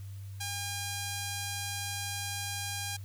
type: tone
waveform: 5% pulse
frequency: 808 Hz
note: G#5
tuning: 48 cents flat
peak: -23 dBFS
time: 0.4-2.97 s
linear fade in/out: 10 ms
effects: added 98 Hz sine -40 dBFS peak until 3.04 s + white hiss -60 dBFS RMS until 3.04 s